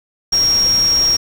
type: tone in noise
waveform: sine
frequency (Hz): 5588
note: F8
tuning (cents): 0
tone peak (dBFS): -11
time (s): 0.32-1.17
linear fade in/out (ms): 10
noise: pink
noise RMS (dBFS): -27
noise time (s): 0.32-1.17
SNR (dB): +13
effects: none